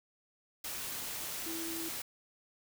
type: tone in noise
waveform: sine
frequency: 329.6 Hz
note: E4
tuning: in tune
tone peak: -40 dBFS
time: 1.46-1.89 s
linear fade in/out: 5 ms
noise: white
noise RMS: -40 dBFS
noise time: 0.64-2.02 s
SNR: -3 dB
effects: none